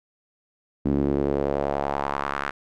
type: tone with band-pass filter sweep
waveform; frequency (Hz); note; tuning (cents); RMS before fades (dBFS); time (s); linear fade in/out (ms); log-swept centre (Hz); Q
sawtooth; 70.3; C#2; +25; -25; 0.85-2.51; 10; 260 to 1500; 2.2
effects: none